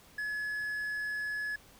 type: tone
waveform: triangle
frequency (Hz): 1700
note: G#6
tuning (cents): +40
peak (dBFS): -31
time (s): 0.18-1.56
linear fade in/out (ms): 5
effects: pink hiss -58 dBFS RMS until 1.79 s